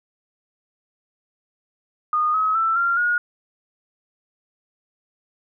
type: tone with pitch steps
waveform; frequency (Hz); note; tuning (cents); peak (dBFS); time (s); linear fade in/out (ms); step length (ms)
sine; 1228 / 1277.9 / 1329.9 / 1384 / 1440.2; D#6 / D#6 / E6 / F6 / F#6; -23 / +46 / +15 / -16 / -47; -17; 2.13-3.18; 2; 210
effects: none